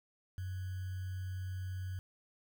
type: tone with sample-and-hold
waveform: sine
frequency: 92.9 Hz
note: F#2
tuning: 7 cents sharp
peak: -37 dBFS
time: 0.38-1.99 s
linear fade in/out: 0 ms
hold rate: 1575 Hz
effects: none